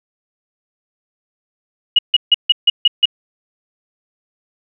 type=tone bursts; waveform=sine; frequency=2895 Hz; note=F#7; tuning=38 cents flat; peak=-6 dBFS; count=7; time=1.96-3.056 s; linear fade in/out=5 ms; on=28 ms; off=150 ms; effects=none